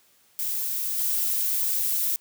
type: noise with level steps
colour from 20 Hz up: violet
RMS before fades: -28 / -25 dBFS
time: 0.39-2.16 s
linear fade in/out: 0 ms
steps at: 0.98 s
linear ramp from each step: 2 ms
effects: white hiss -61 dBFS RMS until 2.2 s + high-pass 80 Hz 12 dB/octave